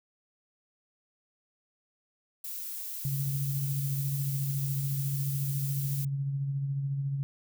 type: noise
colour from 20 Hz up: violet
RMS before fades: -38 dBFS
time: 2.44-6.05 s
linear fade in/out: 5 ms
type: tone with tremolo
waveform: sine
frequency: 138.59 Hz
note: C#3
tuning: in tune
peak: -27 dBFS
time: 3.05-7.23 s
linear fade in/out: 0 ms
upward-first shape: sine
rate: 14 Hz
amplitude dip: 35%
effects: none